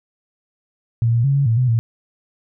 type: tone with pitch steps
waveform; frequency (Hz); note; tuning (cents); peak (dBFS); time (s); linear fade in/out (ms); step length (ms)
sine; 115.8 / 117.4 / 138.6 / 140.1 / 113.5 / 126.5 / 114.9; A#2 / A#2 / C#3 / C#3 / A#2 / B2 / A#2; -11 / +13 / 0 / +19 / -46 / +42 / -25; -13; 1.02-1.79; 0; 110
effects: none